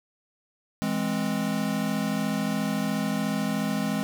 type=chord; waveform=square; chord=E augmented; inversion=none; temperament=equal; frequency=164.81 / 207.7 / 261.6 Hz; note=E3 / G#3 / B#3; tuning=0 / 0 / 0 cents; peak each=-33 / -28 / -31 dBFS; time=0.82-4.03 s; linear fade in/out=0 ms; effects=none